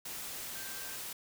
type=tone in noise; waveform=sine; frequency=1568 Hz; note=G6; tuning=in tune; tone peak=-50 dBFS; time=0.55-0.96 s; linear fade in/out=5 ms; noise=white; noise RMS=-42 dBFS; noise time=0.05-1.13 s; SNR=-11 dB; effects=none